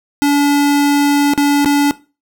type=tone with dropouts; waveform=square; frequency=286.9 Hz; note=D4; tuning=40 cents flat; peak=-10 dBFS; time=0.22-1.91 s; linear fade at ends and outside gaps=0 ms; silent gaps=1.336-1.377 / 1.647-1.658 s; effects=noise-tail reverb RT60 0.3 s tail -18 dB re dry